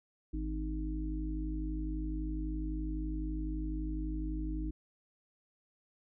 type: harmonic tone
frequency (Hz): 51.91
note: G#1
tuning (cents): 0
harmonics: 1 / 3 / 5 / 6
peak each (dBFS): -35 / -46 / -46 / -39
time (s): 0.33-4.71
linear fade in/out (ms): 10
effects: none